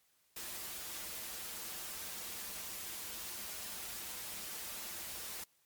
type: noise with comb filter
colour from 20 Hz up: white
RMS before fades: -44 dBFS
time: 0.36-5.44 s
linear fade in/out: 5 ms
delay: 7.3 ms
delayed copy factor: -0.6
effects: white hiss -73 dBFS RMS until 5.65 s + MP3 96 kbps